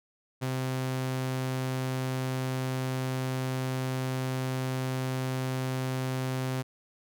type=tone; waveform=sawtooth; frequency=130 Hz; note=C3; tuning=11 cents flat; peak=-25 dBFS; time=0.41-6.63 s; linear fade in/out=20 ms; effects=none